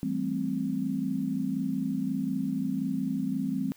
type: chord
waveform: sine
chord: A minor seventh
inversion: second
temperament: equal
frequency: 164.81 / 196 / 220 / 261.6 Hz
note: E3 / G3 / A3 / C4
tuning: 0 / 0 / 0 / 0 cents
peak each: -36 / -32 / -35 / -30 dBFS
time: 0.03-3.72 s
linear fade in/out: 0 ms
effects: white hiss -59 dBFS RMS until 3.76 s

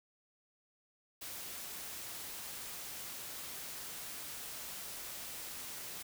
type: noise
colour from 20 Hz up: white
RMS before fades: -45 dBFS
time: 1.21-6.03 s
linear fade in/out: 10 ms
effects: none

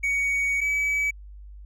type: tone pair in turn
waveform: triangle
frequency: 2244 / 2285 Hz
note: C#7 / D7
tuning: +21 / -48 cents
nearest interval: unison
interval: 31 cents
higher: second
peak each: -20 / -20 dBFS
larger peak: neither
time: 0.03-0.61 / 0.61-1.11 s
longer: first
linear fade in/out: 10 ms
effects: added 50 Hz sine -40 dBFS peak until 1.65 s

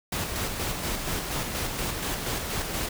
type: noise with tremolo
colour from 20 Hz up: pink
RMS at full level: -29 dBFS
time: 0.12-2.89 s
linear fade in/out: 5 ms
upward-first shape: square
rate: 4.2 Hz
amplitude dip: 35%
effects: none

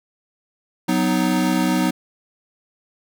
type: chord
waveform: square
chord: B major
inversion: second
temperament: equal with one note detuned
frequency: 185 / 249.5 / 311.1 Hz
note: F#3 / B3 / D#4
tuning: 0 / +18 / 0 cents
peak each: -22 dBFS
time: 0.88-1.91 s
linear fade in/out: 10 ms
effects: none

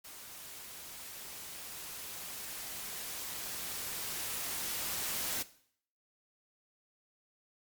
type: noise with level ramp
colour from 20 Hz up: white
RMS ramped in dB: -49 to -35 dBFS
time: 0.04-5.43 s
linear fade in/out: 10 ms
effects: noise-tail reverb RT60 0.6 s tail -17 dB re dry + MP3 96 kbps

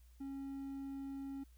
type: tone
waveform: triangle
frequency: 273.7 Hz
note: C#4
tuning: 22 cents flat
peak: -40 dBFS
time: 0.2-1.44 s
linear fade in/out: 10 ms
effects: added 60 Hz sine -59 dBFS peak until 1.57 s + white hiss -74 dBFS RMS until 1.57 s

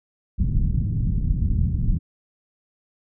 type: low-pass noise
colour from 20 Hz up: pink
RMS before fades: -21 dBFS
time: 0.38-1.99 s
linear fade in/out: 20 ms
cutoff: 180 Hz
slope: 24 dB/octave
effects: none

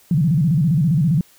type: tone with vibrato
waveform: sine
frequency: 156.5 Hz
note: D#3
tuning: 10 cents sharp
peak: -13 dBFS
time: 0.11-1.21 s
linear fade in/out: 2 ms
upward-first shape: square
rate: 15 Hz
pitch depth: 190 cents each way
effects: white hiss -52 dBFS RMS until 1.38 s

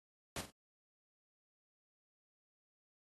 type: noise with echo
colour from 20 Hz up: pink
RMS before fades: -41 dBFS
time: 0.36-0.41 s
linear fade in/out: 2 ms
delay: 47 ms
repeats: 2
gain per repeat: -10 dB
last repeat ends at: 0.504 s
effects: high-pass 60 Hz 12 dB/octave + AAC 32 kbps

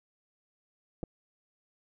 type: clicks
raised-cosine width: 2 ms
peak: -24 dBFS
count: 2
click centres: 1.031 / 1.037 s
effects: none

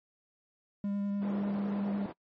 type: tone with vibrato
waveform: triangle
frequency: 201.3 Hz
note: G3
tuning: 46 cents sharp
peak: -28 dBFS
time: 0.84-2.06 s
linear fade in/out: 2 ms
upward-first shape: sine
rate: 10 Hz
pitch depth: 11 cents each way
type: band-pass noise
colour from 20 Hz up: white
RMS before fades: -42 dBFS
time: 1.21-2.13 s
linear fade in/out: 20 ms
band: 170 to 550 Hz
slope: 12 dB/octave
effects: noise-tail reverb RT60 0.1 s tail -24 dB re dry + MP3 32 kbps

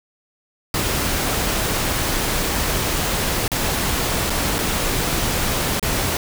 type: noise with dropouts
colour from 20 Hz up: pink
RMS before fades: -21 dBFS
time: 0.74-6.17 s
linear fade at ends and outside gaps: 1 ms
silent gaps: 3.479-3.517 / 4.298-4.303 / 4.584-4.588 / 5.796-5.827 s
effects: none

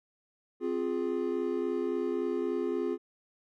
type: chord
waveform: triangle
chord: F minor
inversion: second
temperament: equal with one note detuned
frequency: 261.6 / 351.7 / 415.3 Hz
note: C4 / F4 / Ab4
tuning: 0 / +12 / 0 cents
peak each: -33 / -30 / -31 dBFS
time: 0.6-2.98 s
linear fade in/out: 50 ms
effects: none

